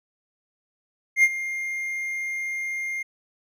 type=tone with ADSR envelope; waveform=triangle; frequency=2116 Hz; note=C7; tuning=19 cents sharp; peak=-10 dBFS; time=1.16-3.03 s; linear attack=74 ms; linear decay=47 ms; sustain=-15 dB; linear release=11 ms; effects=none